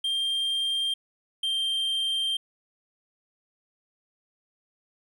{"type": "tone pair in turn", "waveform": "triangle", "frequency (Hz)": [3185, 3163], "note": ["G7", "G7"], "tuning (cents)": [27, 15], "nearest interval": "unison", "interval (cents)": 12, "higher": "first", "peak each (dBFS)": -23, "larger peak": "neither", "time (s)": [[0.04, 0.94], [1.43, 2.37]], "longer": "second", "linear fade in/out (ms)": 5, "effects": []}